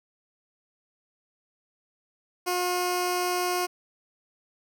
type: tone with notch filter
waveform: 10% pulse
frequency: 358.7 Hz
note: F4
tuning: 46 cents sharp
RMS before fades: -27 dBFS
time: 2.46-3.67 s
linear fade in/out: 20 ms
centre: 1700 Hz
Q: 1.6
effects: none